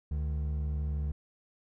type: tone pair together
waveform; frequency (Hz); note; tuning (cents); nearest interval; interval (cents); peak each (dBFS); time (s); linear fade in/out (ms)
triangle; 72.5 / 151.68; D2 / D#3; -22 / -44; octave + minor second; 1278; -28 / -37; 0.11-1.12; 5
effects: none